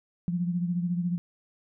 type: beating tone pair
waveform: sine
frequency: 174.1 / 188.1 Hz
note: F3 / F#3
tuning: -5 / +29 cents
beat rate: 14 Hz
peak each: -26 / -34 dBFS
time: 0.28-1.18 s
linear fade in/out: 0 ms
effects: none